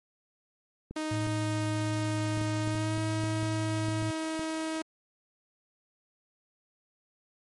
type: clicks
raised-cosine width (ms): 3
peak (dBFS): -27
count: 12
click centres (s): 0.91 / 1.271 / 2.374 / 2.414 / 2.675 / 2.753 / 2.978 / 3.238 / 3.43 / 3.884 / 4.024 / 4.394
type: tone with pitch glide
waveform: sawtooth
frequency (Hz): 311 to 318.5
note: D#4 to D#4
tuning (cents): -1 to +41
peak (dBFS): -27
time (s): 0.96-4.82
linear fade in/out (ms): 5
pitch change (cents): +42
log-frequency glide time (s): 2.67-3
type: tone with vibrato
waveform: sine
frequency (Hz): 110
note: A2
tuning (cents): 0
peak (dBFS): -30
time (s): 1.11-4.11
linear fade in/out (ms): 5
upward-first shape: triangle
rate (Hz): 1.4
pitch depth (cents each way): 10
effects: MP3 48 kbps